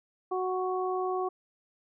harmonic tone, 370.1 Hz, F#4, in tune, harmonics 1 / 2 / 3, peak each -30 / -33 / -35 dBFS, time 0.31-1.29 s, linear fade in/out 10 ms, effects none

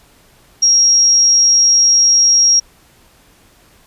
sine tone, 5610 Hz, F8, 7 cents sharp, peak -7 dBFS, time 0.62-2.6 s, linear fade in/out 10 ms, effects pink hiss -49 dBFS RMS until 3.86 s + resampled to 32000 Hz

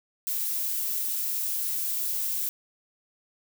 violet noise, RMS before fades -29 dBFS, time 0.27-2.49 s, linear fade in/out 0 ms, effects none

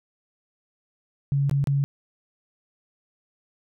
sine tone with dropouts, 140 Hz, C#3, 18 cents sharp, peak -19 dBFS, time 1.32-1.84 s, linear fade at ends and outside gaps 0 ms, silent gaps 1.496-1.512 / 1.641-1.672 s, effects none

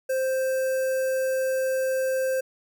square tone with notch filter, 524 Hz, C5, 2 cents sharp, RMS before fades -25 dBFS, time 0.09-2.41 s, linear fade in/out 10 ms, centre 3600 Hz, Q 0.61, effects none

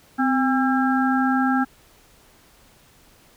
harmonic tone with a mistuned harmonic, 268.6 Hz, C4, 46 cents sharp, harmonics 1 / 3 / 5 / 6, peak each -19 / -24 / -26 / -27 dBFS, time 0.18-1.65 s, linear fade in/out 20 ms, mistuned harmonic 1, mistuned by -66 cents, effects pink hiss -54 dBFS RMS until 3.36 s

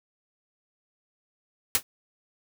white noise with exponential decay, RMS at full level -17 dBFS, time 1.75-1.83 s, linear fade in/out 1 ms, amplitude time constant 16 ms, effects none

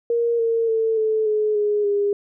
sine tone with pitch steps, 468.7 / 457.7 / 447 / 436.6 / 426.3 / 416.4 / 406.6 Hz, A#4 / A#4 / A4 / A4 / G#4 / G#4 / G#4, +9 / -32 / +27 / -13 / +45 / +5 / -37 cents, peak -17 dBFS, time 0.1-2.13 s, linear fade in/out 2 ms, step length 290 ms, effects none

